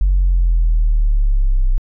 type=exponential sweep; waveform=sine; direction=down; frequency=47.59 to 30.98 Hz; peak=-9 dBFS; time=0.01-1.78 s; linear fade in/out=0 ms; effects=tanh soft clip ceiling -7 dBFS